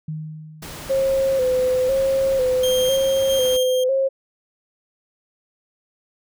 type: tone with exponential decay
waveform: sine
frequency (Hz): 155.56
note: D#3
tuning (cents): 0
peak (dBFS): -24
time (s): 0.08-1.37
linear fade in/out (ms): 5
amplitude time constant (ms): 280
type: noise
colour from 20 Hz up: pink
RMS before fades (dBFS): -35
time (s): 0.62-3.57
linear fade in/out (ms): 5
type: tone with vibrato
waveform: sine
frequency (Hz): 523.3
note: C5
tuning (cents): 0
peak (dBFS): -16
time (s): 0.89-4.09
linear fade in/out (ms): 20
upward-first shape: square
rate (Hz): 1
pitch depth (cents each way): 46
type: tone with tremolo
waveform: sawtooth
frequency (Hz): 3200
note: G7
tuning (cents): +35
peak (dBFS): -20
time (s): 2.63-3.84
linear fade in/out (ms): 5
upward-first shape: square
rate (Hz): 1.5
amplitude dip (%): 45
effects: none